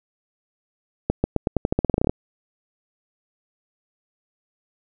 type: accelerating click train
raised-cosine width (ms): 2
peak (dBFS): -5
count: 16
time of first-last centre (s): 1.1-2.095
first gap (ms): 140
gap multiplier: 0.88
effects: none